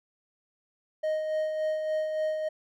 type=tone with tremolo; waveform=triangle; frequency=622.3 Hz; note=D#5; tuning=in tune; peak=-23 dBFS; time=1.03-2.49 s; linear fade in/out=10 ms; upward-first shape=sine; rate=3.5 Hz; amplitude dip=40%; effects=none